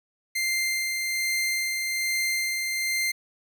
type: tone with tremolo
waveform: sawtooth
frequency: 2093 Hz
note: C7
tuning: in tune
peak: -20 dBFS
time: 0.35-3.12 s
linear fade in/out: 10 ms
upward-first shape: sine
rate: 1.2 Hz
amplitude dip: 30%
effects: none